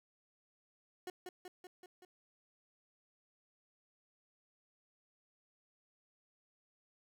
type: tone with echo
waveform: 30% pulse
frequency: 363.6 Hz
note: F#4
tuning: 30 cents flat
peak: -39 dBFS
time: 1.07-1.1 s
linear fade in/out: 2 ms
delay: 190 ms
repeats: 5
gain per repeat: -3 dB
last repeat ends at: 2.05 s
effects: none